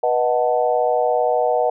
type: chord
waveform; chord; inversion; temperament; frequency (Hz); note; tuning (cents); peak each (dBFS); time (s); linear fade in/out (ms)
sine; B dominant seventh; none; equal with one note detuned; 489.3 / 622.3 / 740 / 880; B4 / D#5 / F#5 / A5; -16 / 0 / 0 / 0; -20 / -20 / -20 / -26; 0.03-1.7; 5
effects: none